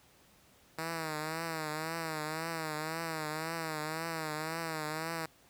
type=tone with vibrato; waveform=5% pulse; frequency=159 Hz; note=D#3; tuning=38 cents sharp; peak=-24 dBFS; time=0.78-5.26 s; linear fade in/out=5 ms; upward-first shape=triangle; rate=1.9 Hz; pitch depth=87 cents each way; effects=pink hiss -63 dBFS RMS until 5.49 s + high-pass 60 Hz 12 dB/octave